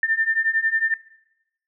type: beating tone pair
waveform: sine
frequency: 1789 / 1800 Hz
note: A6 / A6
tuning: +28 / +39 cents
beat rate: 11 Hz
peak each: -22 / -21 dBFS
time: 0.03-0.94 s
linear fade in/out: 2 ms
effects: noise-tail reverb RT60 0.9 s tail -20 dB re dry